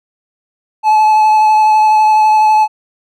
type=tone with vibrato; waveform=triangle; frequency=861 Hz; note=A5; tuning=38 cents flat; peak=-4 dBFS; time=0.83-2.68 s; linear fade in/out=50 ms; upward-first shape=sine; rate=12 Hz; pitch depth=15 cents each way; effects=none